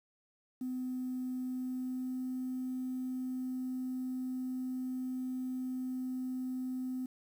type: tone with pitch glide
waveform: triangle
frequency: 254.2 to 255.8 Hz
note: C4 to C4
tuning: -50 to -39 cents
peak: -31 dBFS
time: 0.61-7.06 s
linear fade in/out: 5 ms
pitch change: +11 cents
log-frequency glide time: 1.43-2.19 s
effects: tanh soft clip ceiling -32 dBFS + 10-bit